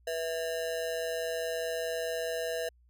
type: ring-modulated tone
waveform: square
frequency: 572 Hz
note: D5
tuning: 46 cents flat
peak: -29 dBFS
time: 0.07-2.69 s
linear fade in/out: 5 ms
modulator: 82.4 Hz
effects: added 60 Hz sine -60 dBFS peak until 2.89 s